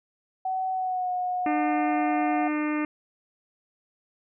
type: tone with pitch glide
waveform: sine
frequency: 753 to 726.5 Hz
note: F#5 to F#5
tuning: +30 to -32 cents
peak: -25 dBFS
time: 0.45-2.48 s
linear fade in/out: 5 ms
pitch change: -62 cents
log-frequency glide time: 0.72-1.11 s
type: harmonic tone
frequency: 301.6 Hz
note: D4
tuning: 46 cents sharp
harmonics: 1 / 2 / 3 / 4 / 5 / 6 / 7 / 8 / 9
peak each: -25 / -37 / -39 / -36 / -42 / -39 / -38 / -41 / -46 dBFS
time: 1.46-2.85 s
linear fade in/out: 2 ms
effects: none